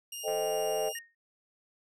15% pulse tone, 2827 Hz, F7, 20 cents sharp, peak -31 dBFS, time 0.12-0.99 s, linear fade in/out 5 ms
sine chord, A half-diminished seventh, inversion none, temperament equal, 440 / 523.3 / 622.3 / 784 Hz, A4 / C5 / Eb5 / G5, 0 / 0 / 0 / 0 cents, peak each -33 / -36 / -32 / -36 dBFS, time 0.23-0.93 s, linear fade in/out 50 ms
click train, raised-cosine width 0.5 ms, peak -34 dBFS, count 105, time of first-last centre 0.28-0.885 s, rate 172 Hz
sine tone with exponential decay, 1852 Hz, A#6, 12 cents flat, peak -36 dBFS, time 0.95-1.15 s, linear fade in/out 5 ms, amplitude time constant 42 ms
effects none

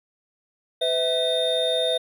triangle tone cluster, 505 / 650 / 3649 Hz, B4 / E5 / A#7, +39 / -24 / -38 cents, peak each -23 dBFS, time 0.81-1.98 s, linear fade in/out 10 ms, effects none

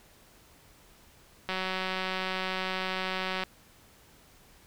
click train, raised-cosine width 0.3 ms, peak -16 dBFS, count 365, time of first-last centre 1.49-3.437 s, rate 187 Hz, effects pink hiss -58 dBFS RMS until 4.66 s

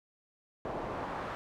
brown noise with band-pass filter sweep, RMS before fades -38 dBFS, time 0.65-1.35 s, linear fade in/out 0 ms, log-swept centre 650 to 1200 Hz, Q 1.3, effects none

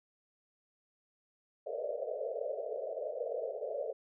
pink band-pass noise, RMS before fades -38 dBFS, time 1.66-3.93 s, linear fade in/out 10 ms, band 440 to 660 Hz, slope 96 dB/octave, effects none

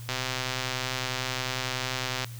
click train, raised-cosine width 0.2 ms, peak -12 dBFS, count 279, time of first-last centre 0.09-2.245 s, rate 129 Hz, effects added 118 Hz sine -38 dBFS peak until 2.39 s + white hiss -49 dBFS RMS until 2.39 s

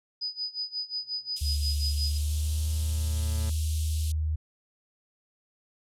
sine tone with tremolo, 4978 Hz, D#8, in tune, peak -28 dBFS, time 0.21-2.18 s, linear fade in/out 10 ms, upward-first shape sine, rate 5.6 Hz, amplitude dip 90%
30% pulse tone with exponential growth, 110 Hz, A2, in tune, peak -33 dBFS, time 1.01-3.5 s, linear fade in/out 5 ms, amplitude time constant 540 ms
white band-pass noise, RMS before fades -42 dBFS, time 1.36-4.12 s, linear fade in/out 5 ms, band 2800 to 12000 Hz, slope 48 dB/octave
sine tone with pitch glide, 73.42 to 77.65 Hz, D2 to D#2, 0 to -3 cents, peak -25 dBFS, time 1.41-4.36 s, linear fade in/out 10 ms, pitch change +97 cents, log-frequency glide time 1.95-2.74 s
effects none

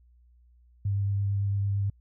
sine tone with vibrato, 99.8 Hz, G2, 32 cents sharp, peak -24 dBFS, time 0.85-1.9 s, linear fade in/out 5 ms, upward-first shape triangle, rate 8.9 Hz, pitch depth 14 cents each way, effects added 60 Hz sine -56 dBFS peak until 2 s

